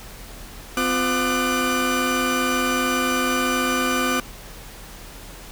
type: tone cluster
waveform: 30% pulse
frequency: 255.5 / 354.1 / 1195 / 1495 Hz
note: C4 / F4 / D6 / F#6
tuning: -41 / +24 / +30 / +17 cents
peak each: -21 / -26 / -21 / -24 dBFS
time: 0.77-4.2 s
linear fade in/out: 2 ms
effects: added 40 Hz sine -41 dBFS peak until 5.51 s + pink hiss -41 dBFS RMS until 5.51 s